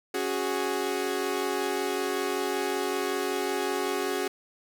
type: chord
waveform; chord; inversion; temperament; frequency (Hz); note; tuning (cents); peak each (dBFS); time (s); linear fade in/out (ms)
sawtooth; C# suspended fourth; none; equal; 277.2 / 370 / 415.3; C#4 / F#4 / G#4; 0 / 0 / 0; -31 / -26 / -27; 0.14-4.28; 5
effects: none